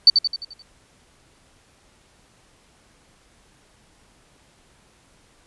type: tone with echo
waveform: sine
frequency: 4547 Hz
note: C#8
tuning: 43 cents sharp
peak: -6 dBFS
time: 0.07-0.1 s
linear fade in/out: 2 ms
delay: 87 ms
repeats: 6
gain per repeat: -6 dB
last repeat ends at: 0.622 s
effects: pink hiss -57 dBFS RMS until 5.46 s + resampled to 24000 Hz